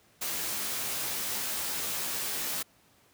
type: noise with comb filter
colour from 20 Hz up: white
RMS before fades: -33 dBFS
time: 0.21-2.63 s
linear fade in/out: 10 ms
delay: 15 ms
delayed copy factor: +0.65
effects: pink hiss -63 dBFS RMS until 3.13 s + high-pass 80 Hz 12 dB/octave